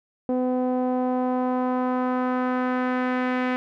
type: tone with low-pass filter sweep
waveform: sawtooth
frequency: 252.8 Hz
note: B3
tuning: 41 cents sharp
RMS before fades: -24 dBFS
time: 0.29-3.56 s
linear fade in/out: 0 ms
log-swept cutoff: 580 to 2100 Hz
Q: 1.7
effects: none